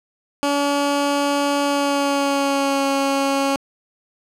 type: tone with pitch glide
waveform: 15% pulse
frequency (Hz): 284.9 to 275.2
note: C#4 to C#4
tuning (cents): +48 to -12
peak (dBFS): -11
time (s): 0.43-3.56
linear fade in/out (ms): 0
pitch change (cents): -60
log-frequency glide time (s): 1.63-2.86
effects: low-pass 10000 Hz 12 dB/octave